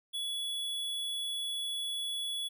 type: tone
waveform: square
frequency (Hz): 3393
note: G#7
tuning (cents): +36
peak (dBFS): -34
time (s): 0.13-2.49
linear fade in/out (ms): 20
effects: none